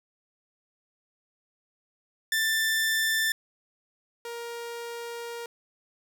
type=tone pair in turn; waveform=sawtooth; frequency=1774 / 469.9 Hz; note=A6 / A#4; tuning=+14 / +14 cents; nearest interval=octave + major seventh; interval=2300 cents; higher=first; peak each=-20 / -31 dBFS; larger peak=first; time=2.32-3.32 / 4.25-5.46 s; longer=second; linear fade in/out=2 ms; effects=none